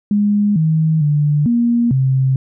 sine tone with pitch steps, 206 / 158.5 / 147.7 / 236.6 / 132.4 Hz, G#3 / D#3 / D3 / A#3 / C3, -14 / +32 / +10 / +26 / +21 cents, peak -11 dBFS, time 0.11-2.36 s, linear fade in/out 2 ms, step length 450 ms, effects none

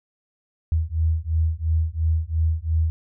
sine beating tone pair, 79.1 / 82 Hz, D#2 / E2, +29 / -9 cents, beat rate 2.9 Hz, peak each -22 dBFS, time 0.72-2.9 s, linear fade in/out 0 ms, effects none

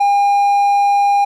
triangle tone, 807 Hz, G#5, 50 cents flat, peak -8 dBFS, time 0-1.25 s, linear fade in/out 10 ms, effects none

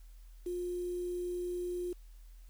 sine tone with quantisation, 355.4 Hz, F4, 30 cents sharp, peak -34 dBFS, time 0.46-1.93 s, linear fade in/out 5 ms, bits 9, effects added 41 Hz sine -50 dBFS peak until 2.49 s + white hiss -69 dBFS RMS until 2.49 s

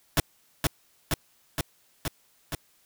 pink noise with echo, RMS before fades -21 dBFS, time 0.17-0.2 s, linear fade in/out 2 ms, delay 470 ms, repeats 5, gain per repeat -2 dB, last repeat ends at 2.55 s, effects white hiss -64 dBFS RMS until 2.85 s

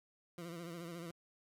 20% pulse tone with vibrato, 170 Hz, F3, 46 cents flat, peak -39 dBFS, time 0.38-1.11 s, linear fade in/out 2 ms, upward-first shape sine, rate 14 Hz, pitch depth 63 cents each way, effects MP3 96 kbps

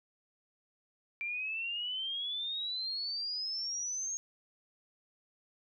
sine exponential sweep, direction up, 2349 to 6560 Hz, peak -34 dBFS, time 1.21-4.17 s, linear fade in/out 0 ms, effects none

